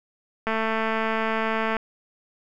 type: click train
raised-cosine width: 0.5 ms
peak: -11 dBFS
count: 289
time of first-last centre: 0.47-1.767 s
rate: 222 Hz
effects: none